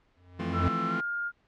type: tone with exponential growth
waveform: square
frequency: 89.6 Hz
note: F2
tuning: 45 cents sharp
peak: -23 dBFS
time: 0.17-0.68 s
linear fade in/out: 0 ms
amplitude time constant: 110 ms
type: chord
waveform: sawtooth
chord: F major seventh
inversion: third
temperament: just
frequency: 163.7 / 174.61 / 218.3 / 261.9 Hz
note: E3 / F3 / A3 / C4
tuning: -12 / 0 / -13 / +2 cents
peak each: -33 / -31 / -31 / -33 dBFS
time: 0.39-1.01 s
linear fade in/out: 10 ms
type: tone with pitch glide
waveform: sine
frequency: 1335 to 1411.1 Hz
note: E6 to F6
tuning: +22 to +17 cents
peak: -29 dBFS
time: 0.52-1.32 s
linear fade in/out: 50 ms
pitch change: +95 cents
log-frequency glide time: 0.87-0.99 s
effects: pink hiss -68 dBFS RMS until 1.47 s + low-pass 3000 Hz 12 dB/octave